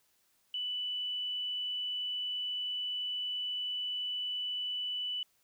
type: tone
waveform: sine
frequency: 2977 Hz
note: F#7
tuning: 10 cents sharp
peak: -33 dBFS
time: 0.54-5.23 s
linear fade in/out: 2 ms
effects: white hiss -72 dBFS RMS until 5.43 s